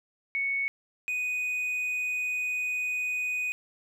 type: tone pair in turn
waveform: sine / triangle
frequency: 2217 / 2488 Hz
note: C#7 / D#7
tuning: 0 / -1 cents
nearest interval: major second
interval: 199 cents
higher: second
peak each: -26 dBFS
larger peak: neither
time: 0.35-0.68 / 1.08-3.52 s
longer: second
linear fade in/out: 0 ms
effects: none